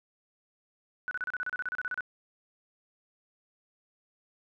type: tone bursts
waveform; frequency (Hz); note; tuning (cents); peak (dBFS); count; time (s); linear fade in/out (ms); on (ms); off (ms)
sine; 1485; F#6; +6; -30; 15; 1.08-2.007; 0; 31; 33
effects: none